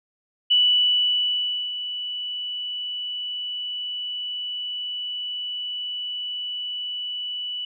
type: tone with ADSR envelope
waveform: sine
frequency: 2962 Hz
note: F#7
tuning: 1 cent sharp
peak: -14 dBFS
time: 0.5-7.65 s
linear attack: 15 ms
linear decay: 1200 ms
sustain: -13 dB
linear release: 4 ms
effects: none